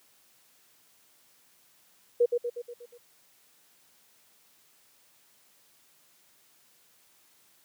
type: tone with echo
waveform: sine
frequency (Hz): 480.1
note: B4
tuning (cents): -49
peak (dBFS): -18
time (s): 2.2-2.26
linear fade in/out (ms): 10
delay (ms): 120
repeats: 6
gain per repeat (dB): -5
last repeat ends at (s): 2.98
effects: white hiss -63 dBFS RMS until 7.64 s + high-pass 100 Hz 12 dB/octave